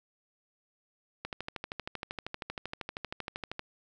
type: click train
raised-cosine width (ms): 0.3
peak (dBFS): -20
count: 31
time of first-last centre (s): 1.25-3.594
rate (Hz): 12.8
effects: none